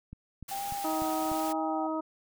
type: click train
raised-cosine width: 5 ms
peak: -30 dBFS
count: 5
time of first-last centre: 0.13-1.317 s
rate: 3.37 Hz
type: noise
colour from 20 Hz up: white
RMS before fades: -41 dBFS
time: 0.48-1.53 s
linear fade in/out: 10 ms
type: tone with vibrato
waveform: sine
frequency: 784 Hz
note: G5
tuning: in tune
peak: -33 dBFS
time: 0.51-1.87 s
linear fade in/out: 5 ms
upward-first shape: sine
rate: 1.2 Hz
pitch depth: 45 cents each way
type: harmonic tone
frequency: 316.1 Hz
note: D#4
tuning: 27 cents sharp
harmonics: 1 / 2 / 3 / 4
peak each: -32 / -35 / -37 / -38 dBFS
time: 0.84-2.01 s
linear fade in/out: 10 ms
effects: none